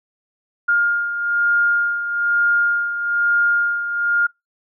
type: beating tone pair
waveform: sine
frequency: 1412 / 1413.1 Hz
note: F6 / F6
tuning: +19 / +20 cents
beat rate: 1.1 Hz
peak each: -16 / -23 dBFS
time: 0.68-4.27 s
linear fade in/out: 10 ms
effects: noise-tail reverb RT60 0.2 s tail -25 dB re dry